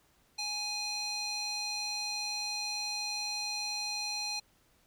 square tone with band-pass filter, 830.6 Hz, G#5, in tune, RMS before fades -36 dBFS, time 0.38-4.4 s, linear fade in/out 10 ms, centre 4600 Hz, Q 2.5, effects pink hiss -68 dBFS RMS until 4.86 s

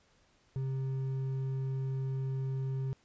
triangle tone with hard clipping, 133.1 Hz, C3, 30 cents sharp, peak -33 dBFS, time 0.56-2.93 s, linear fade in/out 0 ms, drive 8 dB, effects pink hiss -68 dBFS RMS until 3.04 s + resampled to 16000 Hz

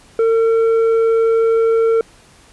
triangle tone with tanh clipping, 453.2 Hz, A#4, 49 cents flat, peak -12 dBFS, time 0.19-2.01 s, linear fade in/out 2 ms, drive 10 dB, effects pink hiss -47 dBFS RMS until 2.52 s + resampled to 24000 Hz

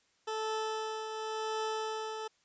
20% pulse tone with tremolo, 437.7 Hz, A4, 9 cents flat, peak -27 dBFS, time 0.27-2.28 s, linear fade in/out 10 ms, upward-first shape triangle, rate 0.92 Hz, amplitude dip 50%, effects white hiss -71 dBFS RMS until 2.44 s + resampled to 16000 Hz

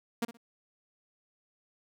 sawtooth tone with echo, 233.1 Hz, A#3, in tune, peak -24 dBFS, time 0.22-0.25 s, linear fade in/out 5 ms, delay 61 ms, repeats 2, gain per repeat -14 dB, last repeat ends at 0.372 s, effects none

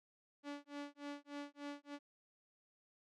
sawtooth tone with tremolo, 287.8 Hz, D4, 35 cents flat, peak -39 dBFS, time 0.43-1.99 s, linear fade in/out 50 ms, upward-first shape sine, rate 3.4 Hz, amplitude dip 100%, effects low-pass 5000 Hz 12 dB/octave

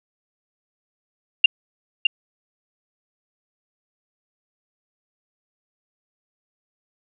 sine tone with echo, 2794 Hz, F7, in tune, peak -6 dBFS, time 1.44-1.46 s, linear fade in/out 5 ms, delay 610 ms, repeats 1, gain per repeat -6 dB, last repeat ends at 2.07 s, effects none

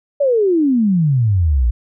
sine exponential sweep, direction down, 587.3 to 55 Hz, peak -11 dBFS, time 0.2-1.71 s, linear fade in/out 10 ms, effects none

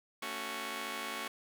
5% pulse chord, F# minor, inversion first, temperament just, 222 / 277.5 / 370 Hz, A3 / C#4 / F#4, +16 / +2 / 0 cents, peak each -32 dBFS, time 0.22-1.28 s, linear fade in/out 5 ms, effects none

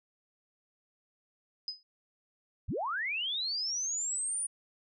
sine tone with exponential decay, 5020 Hz, D#8, 15 cents sharp, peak -30 dBFS, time 1.68-1.83 s, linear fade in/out 1 ms, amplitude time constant 32 ms
sine linear sweep, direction up, 32.7 to 9600 Hz, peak -31 dBFS, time 2.68-4.47 s, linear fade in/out 10 ms
effects none

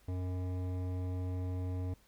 triangle tone with hard clipping, 91.3 Hz, F#2, 23 cents flat, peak -36 dBFS, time 0.08-1.94 s, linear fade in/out 5 ms, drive 18 dB, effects added 50 Hz sine -67 dBFS peak until 2.07 s + pink hiss -67 dBFS RMS until 2.07 s

